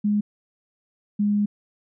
sine tone pair in turn, 207.7 / 206.3 Hz, G#3 / G#3, 0 / -11 cents, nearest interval unison, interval 11 cents, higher first, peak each -18 dBFS, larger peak neither, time 0.04-0.21 / 1.19-1.46 s, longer second, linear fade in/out 10 ms, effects none

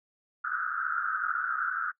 white band-pass noise, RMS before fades -31 dBFS, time 0.44-1.92 s, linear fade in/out 10 ms, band 1300 to 1500 Hz, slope 96 dB/octave, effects noise-tail reverb RT60 0.1 s tail -21 dB re dry

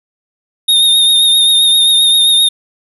square tone with vibrato, 3686 Hz, A#7, 20 cents flat, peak -7 dBFS, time 0.68-2.49 s, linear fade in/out 10 ms, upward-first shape triangle, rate 7.6 Hz, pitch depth 39 cents each way, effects none

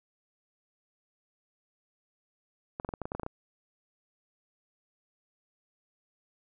clicks, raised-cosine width 1 ms, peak -21 dBFS, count 11, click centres 2.799 / 2.848 / 2.89 / 2.938 / 3.017 / 3.055 / 3.119 / 3.15 / 3.197 / 3.233 / 3.264 s, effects none

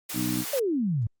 white high-pass noise, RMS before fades -34 dBFS, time 0.09-0.6 s, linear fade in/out 10 ms, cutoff 450 Hz, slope 12 dB/octave
harmonic tone, 61.74 Hz, B1, in tune, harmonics 2 / 3 / 4 / 5, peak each -34 / -32 / -31 / -29 dBFS, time 0.13-0.45 s, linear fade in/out 50 ms
sine exponential sweep, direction down, 593 to 102.1 Hz, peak -23 dBFS, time 0.53-1.07 s, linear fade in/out 5 ms
effects Opus 48 kbps

